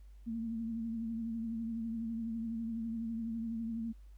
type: tone with vibrato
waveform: sine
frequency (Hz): 227.4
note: A#3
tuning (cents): -43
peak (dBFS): -35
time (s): 0.26-3.93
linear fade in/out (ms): 20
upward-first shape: triangle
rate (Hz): 12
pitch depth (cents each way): 49
effects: added 50 Hz sine -51 dBFS peak until 4.17 s + pink hiss -75 dBFS RMS until 4.17 s